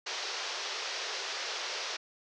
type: band-pass noise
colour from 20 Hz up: white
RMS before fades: -37 dBFS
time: 0.06-1.97 s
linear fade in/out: 10 ms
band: 370 to 5900 Hz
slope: 48 dB/octave
effects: none